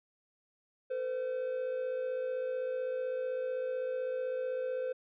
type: tone pair together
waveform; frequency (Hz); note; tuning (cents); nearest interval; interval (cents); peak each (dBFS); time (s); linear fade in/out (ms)
triangle; 455.9 / 511.7; A#4 / C5; -39 / -39; major second; 200; -39 / -31; 0.9-4.93; 10
effects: resampled to 8000 Hz